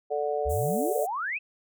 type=harmonic tone; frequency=146.83 Hz; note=D3; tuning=in tune; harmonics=3 / 4 / 5; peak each=-29 / -30 / -31 dBFS; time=0.1-1.06 s; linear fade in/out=20 ms
type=exponential sweep; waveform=sine; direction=up; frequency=61.74 to 2684 Hz; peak=-28 dBFS; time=0.45-1.39 s; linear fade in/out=20 ms
type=high-pass noise; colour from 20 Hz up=pink; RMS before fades=-40 dBFS; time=0.49-1.07 s; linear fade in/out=20 ms; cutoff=7200 Hz; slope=48 dB/octave
effects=none